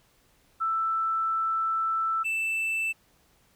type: tone pair in turn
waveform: sine / triangle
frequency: 1325 / 2650 Hz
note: E6 / E7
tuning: +9 / +9 cents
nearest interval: octave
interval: 1200 cents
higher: second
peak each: -24 dBFS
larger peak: neither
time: 0.6-2.24 / 2.24-2.93 s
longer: first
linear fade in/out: 20 ms
effects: pink hiss -64 dBFS RMS until 3.55 s